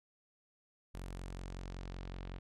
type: tone with low-pass filter sweep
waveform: sawtooth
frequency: 45.35 Hz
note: F#1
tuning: 34 cents flat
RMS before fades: -45 dBFS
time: 0.94-2.39 s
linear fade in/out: 10 ms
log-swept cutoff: 12000 to 3300 Hz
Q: 1.2
effects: none